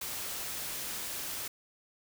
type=noise; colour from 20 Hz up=white; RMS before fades=-38 dBFS; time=0.01-1.48 s; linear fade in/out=5 ms; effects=none